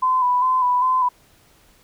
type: tone with vibrato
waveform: sine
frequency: 1007 Hz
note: B5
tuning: 33 cents sharp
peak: -15 dBFS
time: 0.02-1.09 s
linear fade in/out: 10 ms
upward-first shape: square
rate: 2.5 Hz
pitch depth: 30 cents each way
effects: pink hiss -55 dBFS RMS until 1.83 s